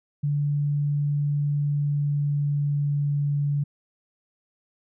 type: tone with pitch glide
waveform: sine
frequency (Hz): 145.2 to 143.95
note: D3 to D3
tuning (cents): -19 to -34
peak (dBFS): -21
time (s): 0.23-3.64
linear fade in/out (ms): 10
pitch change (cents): -15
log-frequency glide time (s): 1.54-3.42
effects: none